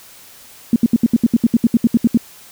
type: tone bursts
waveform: sine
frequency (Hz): 232.3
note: A#3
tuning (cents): -6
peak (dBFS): -7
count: 15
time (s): 0.73-2.174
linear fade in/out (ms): 2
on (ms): 30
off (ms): 71
effects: white hiss -42 dBFS RMS until 2.51 s